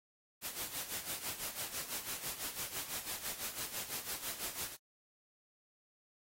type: noise with tremolo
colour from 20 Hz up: white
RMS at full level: -39 dBFS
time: 0.41-4.77 s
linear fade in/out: 50 ms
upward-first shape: sine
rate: 6 Hz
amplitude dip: 70%
effects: AAC 48 kbps